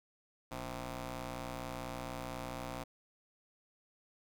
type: ring-modulated tone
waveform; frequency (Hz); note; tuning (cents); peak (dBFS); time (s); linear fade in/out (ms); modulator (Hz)
10% pulse; 124.3; B2; +12; -29; 0.51-2.84; 10; 402
effects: none